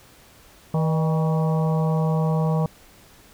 harmonic tone with a mistuned harmonic, 160 Hz, D#3, 49 cents sharp, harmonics 1 / 3 / 4 / 5 / 6 / 7, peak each -19 / -29 / -31 / -33 / -35 / -36 dBFS, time 0.74-2.66 s, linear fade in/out 2 ms, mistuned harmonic 4, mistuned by -72 cents, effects pink hiss -51 dBFS RMS until 3.33 s

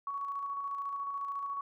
sine tone with tremolo, 1119 Hz, C#6, 16 cents sharp, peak -33 dBFS, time 0.07-1.61 s, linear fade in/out 2 ms, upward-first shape square, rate 14 Hz, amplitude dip 30%, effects none

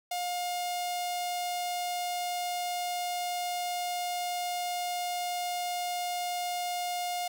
sawtooth tone with notch filter, 711 Hz, F5, 31 cents sharp, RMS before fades -33 dBFS, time 0.11-7.28 s, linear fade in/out 5 ms, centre 1500 Hz, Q 1.5, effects none

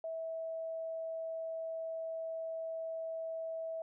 sine tone, 651 Hz, E5, 22 cents flat, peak -37 dBFS, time 0.04-3.82 s, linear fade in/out 2 ms, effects none

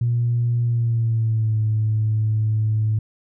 sine tone with pitch glide, 119.1 to 108.59 Hz, A#2 to A2, +38 to -22 cents, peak -16 dBFS, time 0.01-2.99 s, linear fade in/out 5 ms, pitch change -160 cents, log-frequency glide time 0.63-1.59 s, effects tanh soft clip ceiling -12 dBFS

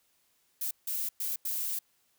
violet noise bursts at uneven times, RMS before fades -33 dBFS, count 4, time 0.61-0.71 / 0.87-1.09 / 1.2-1.36 / 1.45-1.79 s, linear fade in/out 5 ms, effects white hiss -71 dBFS RMS until 2.18 s

